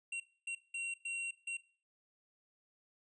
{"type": "tone bursts at uneven times", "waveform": "square", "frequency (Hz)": 2743, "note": "F7", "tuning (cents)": -32, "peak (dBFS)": -38, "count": 5, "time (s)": [[0.12, 0.2], [0.47, 0.55], [0.74, 0.94], [1.05, 1.31], [1.47, 1.57]], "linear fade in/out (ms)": 5, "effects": ["noise-tail reverb RT60 0.4 s tail -18 dB re dry", "resampled to 22050 Hz"]}